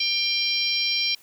harmonic tone with a mistuned harmonic, 793 Hz, G5, 20 cents sharp, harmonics 3 / 4 / 5 / 6 / 7, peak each -27 / -28 / -29 / -30 / -26 dBFS, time 0-1.15 s, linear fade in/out 5 ms, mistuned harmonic 5, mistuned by +35 cents, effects white hiss -54 dBFS RMS until 1.22 s

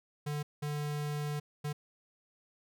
square tone bursts at uneven times, 147.7 Hz, D3, 10 cents sharp, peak -34 dBFS, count 3, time 0.26-0.43 / 0.62-1.4 / 1.64-1.73 s, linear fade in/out 10 ms, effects none

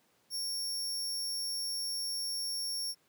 sawtooth tone, 5500 Hz, F8, 27 cents flat, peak -31 dBFS, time 0.3-2.95 s, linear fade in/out 50 ms, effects pink hiss -70 dBFS RMS until 3.08 s + high-pass 150 Hz 12 dB/octave

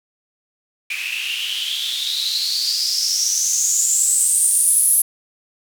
blue noise with band-pass filter sweep, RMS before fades -19 dBFS, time 0.9-5.02 s, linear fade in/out 5 ms, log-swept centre 2400 to 11000 Hz, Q 9.5, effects none

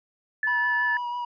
sine tone, 1738 Hz, A6, 22 cents flat, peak -22 dBFS, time 0.43-0.97 s, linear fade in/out 2 ms
triangle tone with vibrato, 968 Hz, B5, 35 cents flat, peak -26 dBFS, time 0.47-1.25 s, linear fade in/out 5 ms, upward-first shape triangle, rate 6.1 Hz, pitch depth 22 cents each way
effects resampled to 11025 Hz

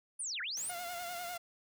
sine linear two-way sweep, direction down then up, 9956 to 1341 to 9956 Hz, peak -36 dBFS, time 0.19-0.71 s, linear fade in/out 10 ms, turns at 0.41 s
white noise, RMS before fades -49 dBFS, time 0.57-1.37 s, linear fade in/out 0 ms
sawtooth tone with vibrato, 703 Hz, F5, 11 cents sharp, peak -36 dBFS, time 0.69-1.38 s, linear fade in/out 10 ms, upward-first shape sine, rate 10 Hz, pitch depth 48 cents each way
effects none

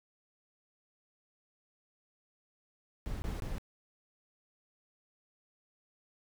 brown noise bursts, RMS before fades -37 dBFS, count 3, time 3.06-3.582 s, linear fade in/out 0 ms, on 160 ms, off 21 ms, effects none

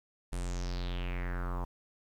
square tone with low-pass filter sweep, 44.38 Hz, F1, 29 cents sharp, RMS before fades -35 dBFS, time 0.32-1.65 s, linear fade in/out 10 ms, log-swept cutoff 10000 to 940 Hz, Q 4.5, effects 10-bit

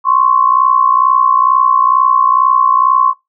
sine tone pair together, 1046.5 / 1108.7 Hz, C6 / C#6, 0 / 0 cents, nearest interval minor second, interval 100 cents, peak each -10 dBFS, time 0.04-3.14 s, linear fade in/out 50 ms, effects noise-tail reverb RT60 0.2 s tail -24 dB re dry

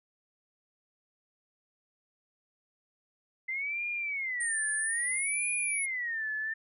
sine tone with vibrato, 2042 Hz, C7, 43 cents flat, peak -31 dBFS, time 3.48-6.54 s, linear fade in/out 10 ms, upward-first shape sine, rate 0.61 Hz, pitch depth 290 cents each way
sine exponential sweep, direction up, 8920 to 10548 Hz, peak -31 dBFS, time 4.4-5.86 s, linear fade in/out 10 ms
effects none

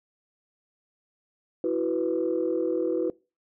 sine chord, E suspended second, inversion none, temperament equal, 329.6 / 370 / 493.9 Hz, E4 / F#4 / B4, 0 / 0 / 0 cents, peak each -27 dBFS, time 1.64-3.1 s, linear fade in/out 2 ms, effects noise-tail reverb RT60 0.3 s tail -23 dB re dry + tanh soft clip ceiling -16 dBFS

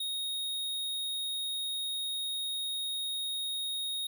square tone, 3735 Hz, A#7, 3 cents sharp, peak -33 dBFS, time 0-4.07 s, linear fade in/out 5 ms, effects none

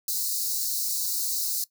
white high-pass noise, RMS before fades -28 dBFS, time 0.08-1.64 s, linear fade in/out 2 ms, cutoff 4000 Hz, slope 96 dB/octave, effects noise-tail reverb RT60 0.1 s tail -19 dB re dry

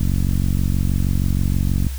click train, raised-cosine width 5 ms, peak -8 dBFS, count 87, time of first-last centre 0.01-1.867 s, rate 46.3 Hz, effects added 66 Hz sine -24 dBFS peak until 1.98 s + white hiss -39 dBFS RMS until 1.98 s

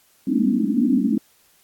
pink band-pass noise, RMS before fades -19 dBFS, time 0.27-1.18 s, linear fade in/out 2 ms, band 200 to 310 Hz, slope 96 dB/octave, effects white hiss -58 dBFS RMS until 1.63 s + AAC 64 kbps

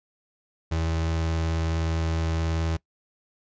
35% pulse tone with vibrato, 81.4 Hz, E2, 21 cents flat, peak -22 dBFS, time 0.71-2.77 s, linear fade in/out 10 ms, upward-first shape triangle, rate 19 Hz, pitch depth 16 cents each way, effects noise-tail reverb RT60 0.1 s tail -22 dB re dry + resampled to 16000 Hz

